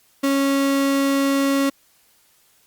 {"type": "tone", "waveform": "35% pulse", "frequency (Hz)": 275.7, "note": "C#4", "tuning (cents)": -9, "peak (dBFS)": -15, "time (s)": [0.23, 1.7], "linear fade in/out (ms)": 10, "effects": ["white hiss -58 dBFS RMS until 2.66 s", "Opus 48 kbps"]}